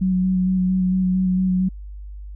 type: tone with vibrato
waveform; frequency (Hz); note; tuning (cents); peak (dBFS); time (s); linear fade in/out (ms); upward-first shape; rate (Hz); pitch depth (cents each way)
sine; 185.2; F#3; +2; -16; 0.01-1.69; 10; square; 4.4; 15
effects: added 50 Hz sine -32 dBFS peak until 2.35 s